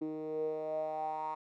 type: tone with band-pass filter sweep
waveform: 10% pulse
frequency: 155.56 Hz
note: D#3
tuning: in tune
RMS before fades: -37 dBFS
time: 0.01-1.35 s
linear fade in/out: 10 ms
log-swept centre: 330 to 1000 Hz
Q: 7.6
effects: none